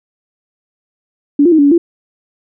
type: tone with pitch steps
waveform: sine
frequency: 287.2 / 348.8 / 316.1 / 285.9 / 284.1 / 340.1 Hz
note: D4 / F4 / D#4 / D4 / C#4 / F4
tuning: -39 / -2 / +27 / -46 / +43 / -46 cents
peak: -5 dBFS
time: 1.39-1.78 s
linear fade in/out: 5 ms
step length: 65 ms
effects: none